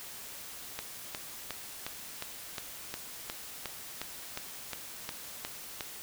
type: click train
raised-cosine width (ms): 0.2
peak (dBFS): -18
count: 15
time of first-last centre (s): 0.79-5.808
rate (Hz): 2.79
effects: white hiss -45 dBFS RMS until 6.02 s